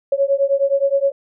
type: beating tone pair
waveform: sine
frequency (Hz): 549 / 558.6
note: C#5 / C#5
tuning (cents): -17 / +13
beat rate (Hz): 9.6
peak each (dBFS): -17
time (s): 0.12-1.12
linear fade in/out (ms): 5
effects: none

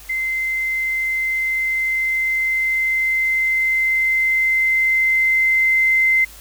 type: tone with level ramp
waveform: sine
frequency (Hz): 2073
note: C7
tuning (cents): -17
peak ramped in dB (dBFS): -19 to -12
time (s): 0.09-6.25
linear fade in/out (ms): 10
effects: added 50 Hz sine -43 dBFS peak until 6.4 s + white hiss -42 dBFS RMS until 6.4 s

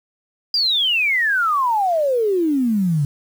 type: exponential sweep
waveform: sine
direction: down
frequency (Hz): 4900 to 138.4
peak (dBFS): -15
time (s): 0.54-3.05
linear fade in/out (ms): 2
effects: 7-bit

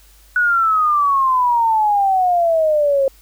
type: exponential sweep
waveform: sine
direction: down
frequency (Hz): 1480 to 535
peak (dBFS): -12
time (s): 0.36-3.08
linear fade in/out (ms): 2
effects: added 50 Hz sine -47 dBFS peak until 3.21 s + white hiss -51 dBFS RMS until 3.21 s

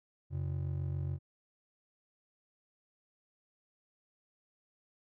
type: ring-modulated tone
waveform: triangle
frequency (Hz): 113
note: A2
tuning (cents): +47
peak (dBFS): -28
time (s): 0.3-1.19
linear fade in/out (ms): 50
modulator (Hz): 23.6
effects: none

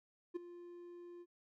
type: tone with ADSR envelope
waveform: triangle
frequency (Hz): 349.2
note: F4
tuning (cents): 0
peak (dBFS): -33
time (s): 0.34-1.26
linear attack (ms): 22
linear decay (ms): 11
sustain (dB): -15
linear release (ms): 47
effects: none

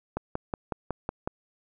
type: click train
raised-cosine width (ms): 1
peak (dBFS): -15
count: 7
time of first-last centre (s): 0.17-1.275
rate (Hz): 5.43
effects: none

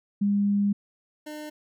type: tone pair in turn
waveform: sine / 25% pulse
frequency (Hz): 202.5 / 302.5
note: G#3 / D#4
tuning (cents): -43 / -49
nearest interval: perfect fifth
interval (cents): 694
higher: second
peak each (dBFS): -20 / -32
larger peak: first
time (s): 0.21-0.73 / 1.26-1.5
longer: first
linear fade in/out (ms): 10
effects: none

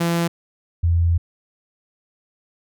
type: tone pair in turn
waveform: sawtooth / sine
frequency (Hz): 169.5 / 84.75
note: E3 / E2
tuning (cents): +49 / +49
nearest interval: octave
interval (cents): 1200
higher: first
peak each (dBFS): -14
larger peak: neither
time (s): 0-0.28 / 0.83-1.18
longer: second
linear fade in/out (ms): 10
effects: none

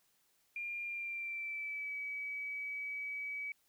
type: tone with pitch glide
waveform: sine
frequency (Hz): 2400 to 2280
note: D7 to C#7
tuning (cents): +37 to +48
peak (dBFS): -38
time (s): 0.56-3.52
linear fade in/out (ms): 2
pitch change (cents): -89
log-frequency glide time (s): 0.85-1.97
effects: white hiss -74 dBFS RMS until 3.68 s

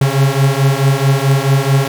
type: beating tone pair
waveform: 45% pulse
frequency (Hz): 134.5 / 139.1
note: C3 / C#3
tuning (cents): +48 / +6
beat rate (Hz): 4.6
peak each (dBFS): -13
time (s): 0.01-1.88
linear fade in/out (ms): 5
effects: none

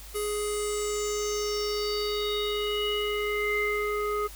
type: tone with low-pass filter sweep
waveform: square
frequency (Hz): 417.4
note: G#4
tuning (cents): +9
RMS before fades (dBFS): -29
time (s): 0.14-4.28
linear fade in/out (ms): 20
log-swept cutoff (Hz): 11000 to 1500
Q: 6.3
effects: added 50 Hz sine -44 dBFS peak until 4.35 s + white hiss -47 dBFS RMS until 4.35 s

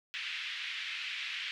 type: band-pass noise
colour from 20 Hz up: white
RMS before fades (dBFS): -39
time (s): 0.14-1.51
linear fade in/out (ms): 0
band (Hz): 1900 to 3200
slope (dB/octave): 24
effects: none

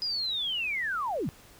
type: linear sweep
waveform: sine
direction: down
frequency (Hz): 5000 to 109.2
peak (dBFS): -28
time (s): 0.02-1.29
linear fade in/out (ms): 0
effects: pink hiss -54 dBFS RMS until 1.59 s

